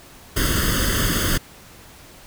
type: noise with comb filter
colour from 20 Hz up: pink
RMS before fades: -20 dBFS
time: 0.36-1.38 s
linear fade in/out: 10 ms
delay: 0.62 ms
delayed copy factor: +0.95
effects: pink hiss -45 dBFS RMS until 2.26 s